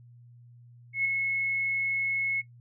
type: tone with ADSR envelope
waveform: sine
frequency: 2184 Hz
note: C#7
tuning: 26 cents flat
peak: -22 dBFS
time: 0.93-2.42 s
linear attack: 120 ms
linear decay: 7 ms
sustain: -4 dB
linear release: 23 ms
effects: noise-tail reverb RT60 0.1 s tail -17 dB re dry + added 120 Hz sine -50 dBFS peak until 2.6 s